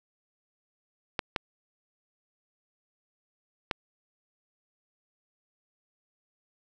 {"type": "clicks", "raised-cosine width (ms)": 0.3, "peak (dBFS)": -11, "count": 3, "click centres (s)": [1.192, 1.362, 3.712], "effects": []}